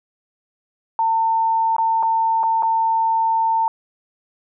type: tone with dropouts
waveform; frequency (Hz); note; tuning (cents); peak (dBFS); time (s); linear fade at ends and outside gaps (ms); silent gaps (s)
sine; 900; A5; +39; -15; 0.99-3.68; 1; 1.765-1.783 / 2.027-2.031 / 2.432-2.436 / 2.624-2.631
effects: none